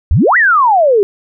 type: exponential two-way sweep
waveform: sine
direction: up then down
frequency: 61.74 to 2000 to 384.7 Hz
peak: -6 dBFS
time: 0.11-1.03 s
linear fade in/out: 0 ms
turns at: 0.37 s
effects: none